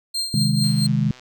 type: tone with tremolo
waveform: 35% pulse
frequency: 4186 Hz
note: C8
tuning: in tune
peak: -19 dBFS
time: 0.14-0.87 s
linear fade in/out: 10 ms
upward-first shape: triangle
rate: 4.5 Hz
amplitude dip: 75%
type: chord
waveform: sine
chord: Ab major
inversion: first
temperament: equal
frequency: 130.81 / 155.56 / 207.7 Hz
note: C3 / Eb3 / Ab3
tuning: 0 / 0 / 0 cents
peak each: -21 dBFS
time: 0.34-1.11 s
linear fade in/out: 2 ms
type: click train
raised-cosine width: 0.2 ms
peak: -27 dBFS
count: 71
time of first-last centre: 0.64-1.196 s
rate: 126 Hz
effects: none